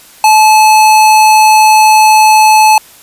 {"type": "tone", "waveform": "square", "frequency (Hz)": 864, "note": "A5", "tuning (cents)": -32, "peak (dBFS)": -3, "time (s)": [0.24, 2.78], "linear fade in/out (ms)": 2, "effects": ["white hiss -38 dBFS RMS until 3.02 s", "resampled to 32000 Hz"]}